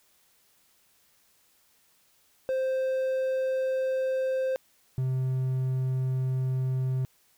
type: tone pair in turn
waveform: triangle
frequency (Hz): 523.3 / 130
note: C5 / C3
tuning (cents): 0 / -11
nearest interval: 2 octaves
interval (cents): 2411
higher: first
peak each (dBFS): -23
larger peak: neither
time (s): 2.49-4.56 / 4.98-7.05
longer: neither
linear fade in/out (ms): 0
effects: white hiss -65 dBFS RMS until 7.37 s